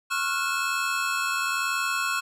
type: tone cluster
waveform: square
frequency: 1091 / 1374 / 1455 / 2609 Hz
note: C#6 / F6 / F#6 / E7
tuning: -28 / -29 / -29 / -18 cents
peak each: -31 dBFS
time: 0.1-2.21 s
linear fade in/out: 20 ms
effects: low-pass 12000 Hz 12 dB/octave